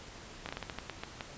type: slowing click train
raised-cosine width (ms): 0.3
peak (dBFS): -21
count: 10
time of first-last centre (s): 0.46-1.208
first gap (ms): 29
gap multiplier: 1.25
effects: pink hiss -49 dBFS RMS until 1.37 s + resampled to 16000 Hz